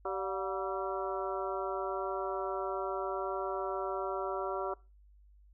harmonic tone with a mistuned harmonic, 192.8 Hz, G3, 28 cents flat, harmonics 2 / 3 / 4 / 5 / 6 / 7, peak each -37 / -39 / -40 / -41 / -42 / -42 dBFS, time 0.05-4.74 s, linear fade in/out 5 ms, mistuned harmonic 4, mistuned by -98 cents, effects noise-tail reverb RT60 0.3 s tail -23 dB re dry + added 50 Hz sine -57 dBFS peak until 5.53 s

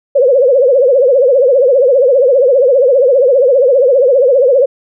sine tone with vibrato, 523.3 Hz, C5, in tune, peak -5 dBFS, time 0.15-4.66 s, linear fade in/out 10 ms, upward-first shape triangle, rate 15 Hz, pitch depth 190 cents each way, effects none

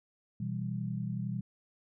sine chord, E minor, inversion second, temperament equal, 123.47 / 164.81 / 196 Hz, B2 / E3 / G3, 0 / 0 / 0 cents, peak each -36 / -38 / -37 dBFS, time 0.4-1.41 s, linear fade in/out 5 ms, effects none

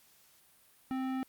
sine tone with tanh clipping, 261.6 Hz, C4, in tune, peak -34 dBFS, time 0.91-1.23 s, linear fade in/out 0 ms, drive 17 dB, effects white hiss -64 dBFS RMS until 1.28 s + Opus 48 kbps

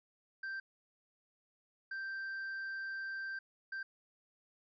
triangle tone bursts at uneven times, 1568 Hz, G6, in tune, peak -37 dBFS, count 3, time 0.43-0.6 / 1.91-3.39 / 3.72-3.83 s, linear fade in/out 5 ms, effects resampled to 16000 Hz

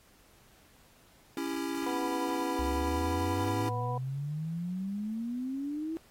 square chord, C# diminished, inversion none, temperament just, 277.2 / 332.6 / 399.1 Hz, C#4 / E4 / G4, 0 / +16 / +31 cents, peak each -36 / -36 / -42 dBFS, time 1.37-3.69 s, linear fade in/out 2 ms
harmonic tone, 246.7 Hz, B3, 2 cents flat, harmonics 1 / 2 / 3 / 4, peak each -47 / -38 / -39 / -36 dBFS, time 1.86-3.98 s, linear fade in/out 5 ms
sine exponential sweep, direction up, 65.41 to 329.6 Hz, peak -32 dBFS, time 2.59-5.97 s, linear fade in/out 0 ms
effects pink hiss -62 dBFS RMS until 6.1 s + AAC 48 kbps

